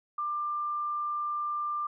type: tone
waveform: sine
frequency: 1190 Hz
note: D6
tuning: 22 cents sharp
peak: -29 dBFS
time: 0.18-1.87 s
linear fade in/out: 5 ms
effects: none